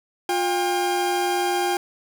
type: tone pair together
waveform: 40% pulse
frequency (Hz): 354.6 / 801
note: F4 / G5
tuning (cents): +26 / +37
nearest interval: octave + major second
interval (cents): 1411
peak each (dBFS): -23 / -22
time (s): 0.29-1.77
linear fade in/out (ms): 2
effects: none